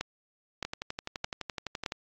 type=two click trains; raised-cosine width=0.2 ms; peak=-14 / -17 dBFS; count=4 / 16; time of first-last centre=0.01-1.862 / 0.65-1.921 s; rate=1.62 / 11.8 Hz; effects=low-pass 7000 Hz 12 dB/octave + AAC 64 kbps